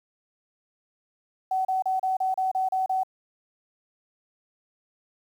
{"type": "tone bursts", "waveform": "sine", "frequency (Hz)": 755, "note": "F#5", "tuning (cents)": 35, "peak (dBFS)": -22, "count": 9, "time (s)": [1.51, 3.034], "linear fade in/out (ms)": 5, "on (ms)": 140, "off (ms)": 33, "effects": ["9-bit"]}